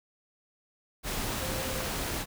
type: tone in noise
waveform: sine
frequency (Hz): 523.3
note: C5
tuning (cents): 0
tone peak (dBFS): -39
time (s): 1.38-1.9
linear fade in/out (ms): 50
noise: pink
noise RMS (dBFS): -33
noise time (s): 1.03-2.26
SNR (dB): -9
effects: none